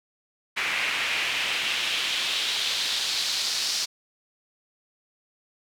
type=noise with band-pass filter sweep; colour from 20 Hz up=pink; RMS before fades=-27 dBFS; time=0.56-3.86 s; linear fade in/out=20 ms; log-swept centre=2200 to 4900 Hz; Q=2.3; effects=none